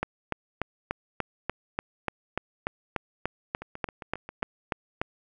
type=two click trains; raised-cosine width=0.5 ms; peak=-12 / -23 dBFS; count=18 / 7; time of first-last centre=0.03-5.015 / 3.62-4.424 s; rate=3.41 / 7.46 Hz; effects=none